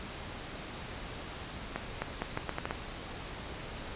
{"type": "accelerating click train", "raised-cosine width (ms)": 0.5, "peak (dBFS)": -17, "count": 8, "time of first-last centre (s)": [1.76, 2.709], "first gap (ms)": 260, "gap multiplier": 0.77, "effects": ["pink hiss -42 dBFS RMS until 3.95 s", "resampled to 8000 Hz"]}